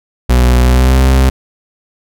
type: tone with pitch glide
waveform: 40% pulse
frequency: 61.74 to 65.41 Hz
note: B1 to C2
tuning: 0 to 0 cents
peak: -5 dBFS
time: 0.29-1.3 s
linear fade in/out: 10 ms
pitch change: +100 cents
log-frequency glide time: 0.62-1.01 s
effects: none